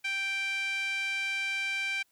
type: tone with band-pass filter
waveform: 5% pulse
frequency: 784 Hz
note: G5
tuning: in tune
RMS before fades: -32 dBFS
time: 0.04-2.03 s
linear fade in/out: 10 ms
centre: 2100 Hz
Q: 8.1
effects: white hiss -71 dBFS RMS until 2.11 s